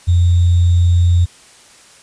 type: tone with sample-and-hold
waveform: sine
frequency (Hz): 87.31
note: F2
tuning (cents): 0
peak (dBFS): -8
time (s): 0.07-1.26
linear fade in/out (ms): 20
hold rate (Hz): 3675
effects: white hiss -44 dBFS RMS until 2.02 s + resampled to 22050 Hz